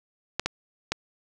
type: clicks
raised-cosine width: 0.2 ms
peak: -8 dBFS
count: 3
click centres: 0.396 / 0.46 / 0.92 s
effects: none